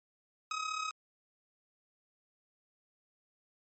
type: tone with amplitude modulation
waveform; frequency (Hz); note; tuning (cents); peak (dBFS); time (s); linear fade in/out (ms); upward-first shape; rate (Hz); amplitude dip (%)
sawtooth; 1268; D#6; +32; -28; 0.51-0.91; 2; sine; 35.2; 65
effects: MP3 32 kbps